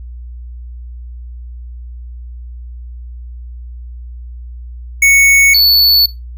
square tone pair in turn, 2217 / 4447 Hz, C#7 / C#8, 0 / +5 cents, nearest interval octave, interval 1205 cents, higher second, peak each -6 dBFS, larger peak neither, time 5.02-5.54 / 5.54-6.06 s, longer neither, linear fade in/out 5 ms, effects noise-tail reverb RT60 0.2 s tail -18 dB re dry + added 60 Hz sine -26 dBFS peak until 6.37 s

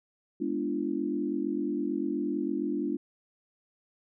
sine chord, G# diminished seventh, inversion none, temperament equal with one note detuned, 207.7 / 246.9 / 293.7 / 342.4 Hz, G#3 / B3 / D4 / F4, 0 / 0 / 0 / -34 cents, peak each -36 / -35 / -31 / -33 dBFS, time 0.4-2.97 s, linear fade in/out 10 ms, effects none

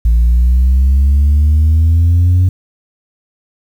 sine exponential sweep, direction up, 56.3 to 92.5 Hz, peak -4 dBFS, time 0.05-2.49 s, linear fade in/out 5 ms, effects tanh soft clip ceiling -5 dBFS + 7-bit

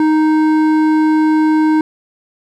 sine tone with hard clipping, 311.1 Hz, D#4, in tune, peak -11 dBFS, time 0-1.81 s, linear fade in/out 2 ms, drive 10 dB, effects none

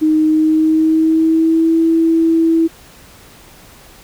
sine tone with pitch glide, 311.1 to 327.5 Hz, D#4 to E4, 0 to -11 cents, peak -9 dBFS, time 0.01-2.68 s, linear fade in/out 20 ms, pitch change +89 cents, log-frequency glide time 0.28-1.77 s, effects pink hiss -42 dBFS RMS until 4.03 s

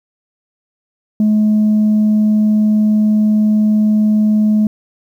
sine tone, 213.2 Hz, G#3, 46 cents sharp, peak -7 dBFS, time 1.2-4.67 s, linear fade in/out 2 ms, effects tanh soft clip ceiling -7 dBFS + 8-bit

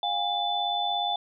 sine tone cluster, 712 / 809 / 3504 Hz, F5 / G#5 / A7, +33 / -46 / -8 cents, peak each -30 / -29 / -29 dBFS, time 0.03-1.16 s, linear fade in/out 2 ms, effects none

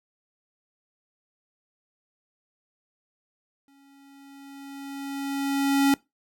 square tone with exponential growth, 277.2 Hz, C#4, in tune, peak -17 dBFS, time 3.68-5.94 s, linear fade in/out 1 ms, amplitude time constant 490 ms, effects noise-tail reverb RT60 0.2 s tail -22 dB re dry

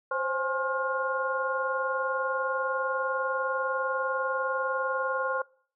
sine tone cluster, 522 / 542 / 830 / 1071 / 1417 Hz, C5 / C#5 / G#5 / C6 / F6, -4 / -39 / -1 / +40 / +25 cents, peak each -31 / -38 / -38 / -31 / -32 dBFS, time 0.11-5.42 s, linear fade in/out 5 ms, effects noise-tail reverb RT60 0.5 s tail -24 dB re dry

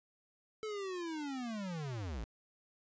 square linear sweep, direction down, 440 to 47.92 Hz, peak -39 dBFS, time 0.63-2.24 s, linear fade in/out 0 ms, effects resampled to 16000 Hz + 13-bit

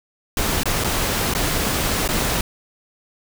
pink noise with dropouts, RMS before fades -21 dBFS, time 0.37-2.41 s, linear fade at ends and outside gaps 2 ms, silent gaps 0.634-0.656 / 0.839-0.844 / 1.338-1.349 / 2.078-2.088 s, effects none

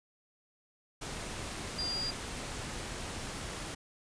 sine tone in noise, 4799 Hz, D8, 37 cents sharp, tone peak -33 dBFS, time 1.78-2.11 s, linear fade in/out 10 ms, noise pink, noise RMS -40 dBFS, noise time 1.01-3.75 s, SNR +4 dB, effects resampled to 22050 Hz

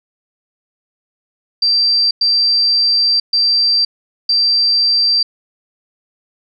sine tone bursts at uneven times, 4697 Hz, D8, 1 cent flat, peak -10 dBFS, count 4, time 1.62-2.11 / 2.21-3.2 / 3.33-3.85 / 4.29-5.23 s, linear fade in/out 5 ms, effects none

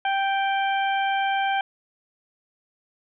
harmonic tone, 784 Hz, G5, in tune, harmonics 1 / 2 / 3 / 4, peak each -22 / -28 / -32 / -34 dBFS, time 0.05-1.61 s, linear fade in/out 2 ms, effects none

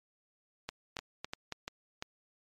two click trains, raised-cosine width 0.2 ms, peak -20 / -20 dBFS, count 4 / 4, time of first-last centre 0.69-1.523 / 0.99-2.024 s, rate 3.6 / 2.9 Hz, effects MP3 64 kbps

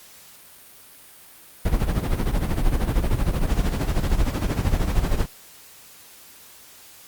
brown noise with tremolo, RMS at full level -18 dBFS, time 1.65-5.26 s, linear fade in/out 5 ms, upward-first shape sine, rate 13 Hz, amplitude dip 70%, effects white hiss -47 dBFS RMS until 7.07 s + Opus 48 kbps

